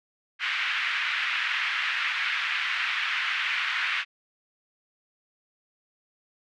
white band-pass noise, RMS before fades -28 dBFS, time 0.39-4.05 s, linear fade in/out 50 ms, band 1400 to 2700 Hz, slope 24 dB/octave, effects none

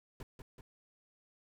brown noise with echo, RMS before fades -45 dBFS, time 0.2-0.23 s, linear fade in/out 2 ms, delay 190 ms, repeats 2, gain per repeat -4 dB, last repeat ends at 0.61 s, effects none

